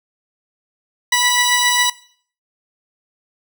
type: tone pair together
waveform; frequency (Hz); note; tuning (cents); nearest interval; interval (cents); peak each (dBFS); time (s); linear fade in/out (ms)
15% pulse; 982 / 1956.6; B5 / B6; -10 / -17; octave; 1193; -10; 1.12-1.9; 5
effects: noise-tail reverb RT60 0.5 s tail -18 dB re dry